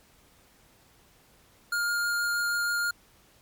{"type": "tone with vibrato", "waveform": "square", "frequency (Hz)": 1413, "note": "F6", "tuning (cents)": 20, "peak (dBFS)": -26, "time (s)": [1.72, 2.91], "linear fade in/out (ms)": 5, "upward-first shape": "triangle", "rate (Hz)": 6.3, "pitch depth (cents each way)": 9, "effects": ["pink hiss -60 dBFS RMS until 3.41 s", "MP3 96 kbps"]}